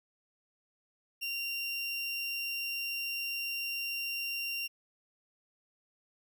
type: tone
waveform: 30% pulse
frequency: 2767 Hz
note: F7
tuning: 17 cents flat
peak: -31 dBFS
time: 1.21-4.68 s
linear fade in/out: 20 ms
effects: none